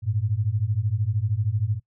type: beating tone pair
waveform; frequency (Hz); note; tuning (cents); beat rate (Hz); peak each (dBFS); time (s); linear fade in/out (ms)
sine; 99 / 112; G2 / A2; +18 / +31; 13; -25 / -24; 0.02-1.8; 50
effects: noise-tail reverb RT60 0.1 s tail -20 dB re dry